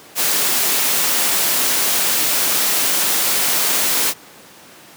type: noise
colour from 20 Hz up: white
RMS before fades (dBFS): -17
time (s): 0.15-4.14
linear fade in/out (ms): 50
effects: pink hiss -42 dBFS RMS until 4.96 s + high-pass 200 Hz 12 dB/octave